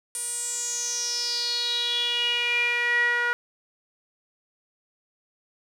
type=tone with band-pass filter sweep; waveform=sawtooth; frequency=480.2 Hz; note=B4; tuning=49 cents flat; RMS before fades=-26 dBFS; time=0.15-3.33 s; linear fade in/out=0 ms; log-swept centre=9300 to 1600 Hz; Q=7.6; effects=none